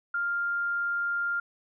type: tone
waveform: sine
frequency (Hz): 1399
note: F6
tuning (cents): +3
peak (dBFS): -26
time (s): 0.14-1.4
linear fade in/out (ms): 5
effects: none